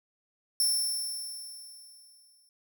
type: tone with exponential decay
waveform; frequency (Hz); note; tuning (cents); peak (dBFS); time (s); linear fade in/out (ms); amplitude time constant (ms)
15% pulse; 5380; E8; +34; -17; 0.6-2.49; 1; 410
effects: none